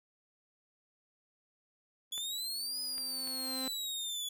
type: tone with exponential growth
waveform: sawtooth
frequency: 261.3 Hz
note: C4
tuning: 2 cents flat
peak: -33 dBFS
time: 2.11-3.68 s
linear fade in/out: 2 ms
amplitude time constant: 340 ms
type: exponential two-way sweep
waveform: sawtooth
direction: up then down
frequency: 3405 to 5010 to 3405 Hz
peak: -33 dBFS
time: 2.12-4.29 s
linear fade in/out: 5 ms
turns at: 2.8 s
type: clicks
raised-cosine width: 0.3 ms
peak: -32 dBFS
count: 3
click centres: 2.179 / 2.981 / 3.274 s
effects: none